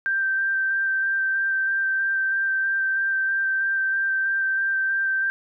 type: tone with vibrato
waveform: sine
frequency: 1568 Hz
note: G6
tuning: in tune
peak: -20 dBFS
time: 0.06-5.3 s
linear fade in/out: 0 ms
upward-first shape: square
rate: 3.1 Hz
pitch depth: 10 cents each way
effects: none